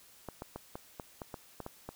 clicks, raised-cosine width 1 ms, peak -26 dBFS, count 10, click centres 0.287 / 0.421 / 0.56 / 0.755 / 0.998 / 1.218 / 1.342 / 1.603 / 1.664 / 1.89 s, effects white hiss -59 dBFS RMS until 1.95 s

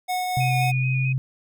square tone with tremolo, 732 Hz, F#5, 19 cents flat, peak -23 dBFS, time 0.08-0.72 s, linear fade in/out 20 ms, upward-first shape triangle, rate 4.1 Hz, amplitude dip 25%
sine tone with pitch glide, 129.7 to 131.66 Hz, C3 to C3, -15 to +11 cents, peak -20 dBFS, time 0.37-1.18 s, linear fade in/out 0 ms, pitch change +26 cents, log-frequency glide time 0.87-1.01 s
sine tone with vibrato, 2480 Hz, D#7, 6 cents flat, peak -27 dBFS, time 0.4-1.13 s, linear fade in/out 10 ms, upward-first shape square, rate 4.6 Hz, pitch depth 20 cents each way
effects none

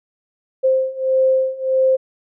sine beating tone pair, 523.3 / 524.9 Hz, C5 / C5, 0 / +5 cents, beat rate 1.6 Hz, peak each -18 / -16 dBFS, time 0.63-1.97 s, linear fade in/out 20 ms, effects none

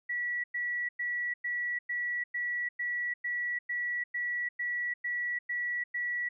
sine tone bursts, 1941 Hz, B6, 31 cents flat, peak -30 dBFS, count 14, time 0.09-6.29 s, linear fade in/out 10 ms, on 350 ms, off 100 ms, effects none

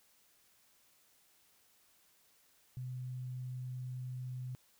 sine tone, 126.8 Hz, B2, 46 cents sharp, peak -39 dBFS, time 2.77-4.55 s, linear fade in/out 0 ms, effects white hiss -69 dBFS RMS until 4.79 s

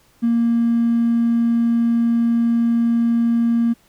triangle tone with hard clipping, 233.1 Hz, A#3, in tune, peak -14 dBFS, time 0.22-3.74 s, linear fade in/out 20 ms, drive 3 dB, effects pink hiss -56 dBFS RMS until 3.88 s

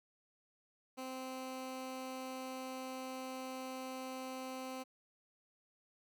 15% pulse tone, 259.9 Hz, C4, 11 cents flat, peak -36 dBFS, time 0.97-4.84 s, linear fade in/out 20 ms, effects none

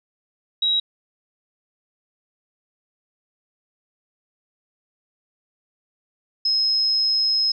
sine tone pair in turn, 3844 / 5140 Hz, B7 / E8, -48 / -45 cents, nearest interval perfect fourth, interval 503 cents, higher second, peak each -17 dBFS, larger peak neither, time 0.62-0.8 / 6.45-7.52 s, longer second, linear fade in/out 5 ms, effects none

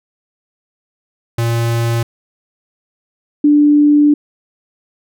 square / sine tone pair in turn, 116.5 / 294.2 Hz, A#2 / D4, -1 / +3 cents, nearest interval octave + major third, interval 1604 cents, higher second, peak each -14 / -6 dBFS, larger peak second, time 1.38-2.03 / 3.44-4.14 s, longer second, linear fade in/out 5 ms, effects none

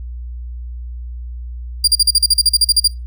30% pulse tone bursts, 4780 Hz, D8, 30 cents sharp, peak -5 dBFS, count 14, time 1.84-2.877 s, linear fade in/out 5 ms, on 36 ms, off 41 ms, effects noise-tail reverb RT60 0.2 s tail -20 dB re dry + added 60 Hz sine -25 dBFS peak until 3.06 s

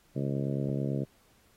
harmonic tone, 69 Hz, C#2, 7 cents flat, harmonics 2 / 3 / 4 / 5 / 6 / 7 / 8 / 9, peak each -31 / -35 / -37 / -39 / -41 / -42 / -43 / -44 dBFS, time 0.15-1.05 s, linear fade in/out 20 ms
clicks, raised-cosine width 2 ms, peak -39 / -30 dBFS, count 2, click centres 0.652 / 0.692 s
effects pink hiss -65 dBFS RMS until 1.56 s + AAC 48 kbps

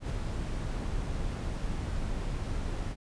brown noise with ADSR envelope, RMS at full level -30 dBFS, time 0-2.96 s, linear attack 98 ms, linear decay 6 ms, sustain -3 dB, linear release 51 ms, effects resampled to 22050 Hz

